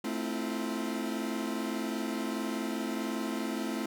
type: chord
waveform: 40% pulse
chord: F major seventh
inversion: first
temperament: equal with one note detuned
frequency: 220 / 261.6 / 324.3 / 349.2 Hz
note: A3 / C4 / E4 / F4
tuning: 0 / 0 / -28 / 0 cents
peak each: -35 / -36 / -37 / -40 dBFS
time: 0.04-3.86 s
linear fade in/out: 5 ms
effects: none